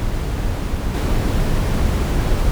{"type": "noise with level steps", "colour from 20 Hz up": "brown", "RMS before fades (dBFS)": [-21, -17], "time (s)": [0, 2.51], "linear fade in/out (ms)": 0, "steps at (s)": 0.94, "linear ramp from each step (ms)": 5, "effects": []}